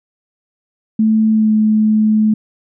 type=tone with pitch glide; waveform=sine; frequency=218.9 to 215.6 Hz; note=A3 to A3; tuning=-9 to -35 cents; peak=-9 dBFS; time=0.99-2.34 s; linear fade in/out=5 ms; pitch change=-26 cents; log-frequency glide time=1.31-1.52 s; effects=none